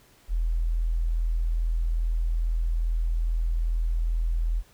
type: tone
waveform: sine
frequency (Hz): 41.2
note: E1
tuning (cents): 0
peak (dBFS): -22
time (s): 0.28-4.63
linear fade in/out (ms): 50
effects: pink hiss -58 dBFS RMS until 4.73 s